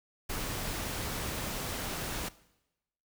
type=noise; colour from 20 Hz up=pink; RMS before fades=-36 dBFS; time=0.29-2.29 s; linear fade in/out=10 ms; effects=noise-tail reverb RT60 0.9 s tail -19 dB re dry